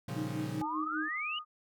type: chord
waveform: 40% pulse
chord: G half-diminished seventh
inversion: first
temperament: equal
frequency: 116.54 / 138.59 / 174.61 / 196 Hz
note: Bb2 / Db3 / F3 / G3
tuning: 0 / 0 / 0 / 0 cents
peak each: -40 / -39 / -41 / -45 dBFS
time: 0.08-0.62 s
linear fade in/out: 5 ms
type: tone with tremolo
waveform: sine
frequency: 310.2 Hz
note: D#4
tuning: 5 cents flat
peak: -33 dBFS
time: 0.16-1.09 s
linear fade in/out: 10 ms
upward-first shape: sine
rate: 5.1 Hz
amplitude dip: 75%
type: tone with pitch glide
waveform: sine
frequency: 1219 to 1231 Hz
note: D#6 to D#6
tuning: -36 to -19 cents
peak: -39 dBFS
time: 0.6-1.45 s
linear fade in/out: 50 ms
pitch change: +17 cents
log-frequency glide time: 0.71-0.79 s
type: exponential sweep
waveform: sine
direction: up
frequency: 823 to 2994 Hz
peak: -34 dBFS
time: 0.61-1.39 s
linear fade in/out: 5 ms
effects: none